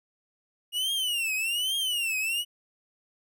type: tone with vibrato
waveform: 45% pulse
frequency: 2855 Hz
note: F7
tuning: 37 cents sharp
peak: -26 dBFS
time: 0.72-2.45 s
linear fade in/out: 50 ms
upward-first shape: triangle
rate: 1.2 Hz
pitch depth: 230 cents each way
effects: none